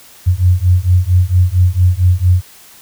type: beating tone pair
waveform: sine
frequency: 88.3 / 92.7 Hz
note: F2 / F#2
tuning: +20 / +4 cents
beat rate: 4.4 Hz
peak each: -11 dBFS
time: 0.26-2.42 s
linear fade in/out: 20 ms
effects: white hiss -41 dBFS RMS until 2.81 s